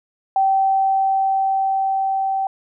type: tone with level ramp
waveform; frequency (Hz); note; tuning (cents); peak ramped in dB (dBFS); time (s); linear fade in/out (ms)
sine; 774; G5; -22; -13 to -18; 0.36-2.47; 2
effects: none